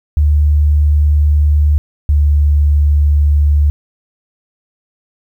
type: tone pair in turn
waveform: sine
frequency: 74.2 / 73.31 Hz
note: D2 / D2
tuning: +18 / -3 cents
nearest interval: unison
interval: 21 cents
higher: first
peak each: -7 dBFS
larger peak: neither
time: 0.17-1.78 / 2.09-3.7 s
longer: neither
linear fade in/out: 0 ms
effects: 8-bit